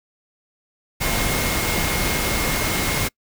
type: tone in noise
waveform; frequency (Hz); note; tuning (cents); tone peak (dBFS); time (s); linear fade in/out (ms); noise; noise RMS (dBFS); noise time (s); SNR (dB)
sine; 2147; C7; +44; -29; 1-3.09; 20; pink; -22; 1-3.09; -10
effects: noise-tail reverb RT60 0.1 s tail -26 dB re dry